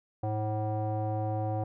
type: tone with low-pass filter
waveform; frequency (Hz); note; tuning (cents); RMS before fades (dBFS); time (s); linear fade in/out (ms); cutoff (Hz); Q
square; 107.5; A2; -40; -31; 0.23-1.64; 5; 690; 7.3
effects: none